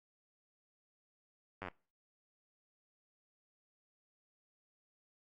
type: slowing click train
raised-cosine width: 0.5 ms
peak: -27 dBFS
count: 7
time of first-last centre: 1.62-1.685 s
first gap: 10 ms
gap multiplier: 1.03
effects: noise-tail reverb RT60 0.4 s tail -26 dB re dry + Opus 48 kbps